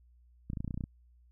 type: clicks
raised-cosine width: 5 ms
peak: -24 dBFS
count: 11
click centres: 0.501 / 0.533 / 0.572 / 0.605 / 0.646 / 0.678 / 0.708 / 0.743 / 0.776 / 0.808 / 0.839 s
effects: added 60 Hz sine -59 dBFS peak until 1.31 s